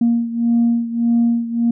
sine beating tone pair, 233.8 / 235.5 Hz, A#3 / A#3, +5 / +18 cents, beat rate 1.7 Hz, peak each -14 / -18 dBFS, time 0.01-1.71 s, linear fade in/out 5 ms, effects tanh soft clip ceiling -8 dBFS

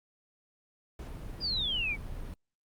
brown noise, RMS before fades -40 dBFS, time 0.99-2.34 s, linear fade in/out 2 ms
sine exponential sweep, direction down, 4978 to 2217 Hz, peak -29 dBFS, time 1.4-1.97 s, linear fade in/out 50 ms
effects Opus 48 kbps

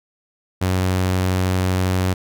sawtooth tone, 92.6 Hz, F#2, 2 cents sharp, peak -13 dBFS, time 0.61-2.14 s, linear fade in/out 10 ms, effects none

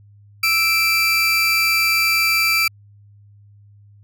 30% pulse tone pair together, 1318.3 / 2349 Hz, E6 / D7, 0 / 0 cents, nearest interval minor seventh, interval 1000 cents, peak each -21 / -13 dBFS, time 0.43-2.68 s, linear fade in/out 5 ms, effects added 102 Hz sine -45 dBFS peak until 4.03 s

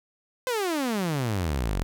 sawtooth exponential sweep, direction down, 523.3 to 41.2 Hz, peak -21 dBFS, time 0.47-1.83 s, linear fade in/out 0 ms, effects none

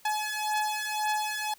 sawtooth beating tone pair, 850 / 851.9 Hz, G#5 / G#5, +40 / +44 cents, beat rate 1.9 Hz, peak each -27 dBFS, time 0.05-1.54 s, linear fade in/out 5 ms, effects white hiss -58 dBFS RMS until 1.58 s

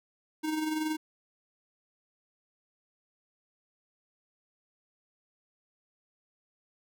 square tone with amplitude modulation, 311.1 Hz, D#4, in tune, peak -28 dBFS, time 0.43-0.97 s, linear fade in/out 20 ms, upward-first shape sine, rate 21.1 Hz, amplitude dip 45%, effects none

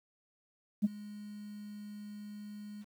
sine tone with ADSR envelope, 207.7 Hz, G#3, in tune, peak -21 dBFS, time 0.82-2.85 s, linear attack 27 ms, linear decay 25 ms, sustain -22 dB, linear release 36 ms, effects tanh soft clip ceiling -20 dBFS + 10-bit

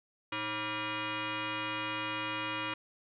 sine tone with frequency modulation, 740 Hz, F#5, in tune, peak -33 dBFS, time 0.32-2.74 s, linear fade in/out 5 ms, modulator 427 Hz, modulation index 5.6, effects none

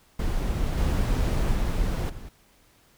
brown noise with level steps, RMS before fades -26 / -23 / -25 / -38 dBFS, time 0.19-2.29 s, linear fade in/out 5 ms, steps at 0.77 / 1.52 / 2.09 s, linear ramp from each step 10 ms, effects pink hiss -60 dBFS RMS until 2.97 s

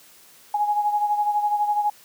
sine beating tone pair, 830.6 / 842.6 Hz, G#5 / G#5, 0 / +25 cents, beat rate 12 Hz, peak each -20 / -27 dBFS, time 0.54-1.9 s, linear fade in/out 5 ms, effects white hiss -51 dBFS RMS until 2.04 s + high-pass 100 Hz 12 dB/octave

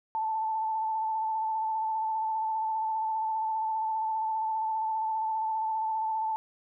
sine tone with vibrato, 880 Hz, A5, in tune, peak -27 dBFS, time 0.15-6.36 s, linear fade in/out 0 ms, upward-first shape square, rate 15 Hz, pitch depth 18 cents each way, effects none

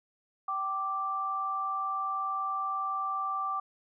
sine tone pair together, 772.7 / 1174.7 Hz, G5 / D6, -25 / 0 cents, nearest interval perfect fifth, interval 725 cents, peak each -37 / -30 dBFS, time 0.48-3.6 s, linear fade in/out 5 ms, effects none

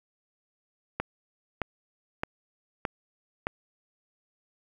click train, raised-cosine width 0.5 ms, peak -13 dBFS, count 5, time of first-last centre 1-3.469 s, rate 1.62 Hz, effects 8-bit

